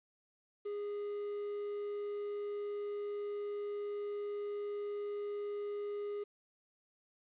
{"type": "tone", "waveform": "triangle", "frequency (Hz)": 411.3, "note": "G#4", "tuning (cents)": -17, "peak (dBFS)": -35, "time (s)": [0.65, 6.24], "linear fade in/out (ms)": 10, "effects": ["resampled to 8000 Hz", "11-bit"]}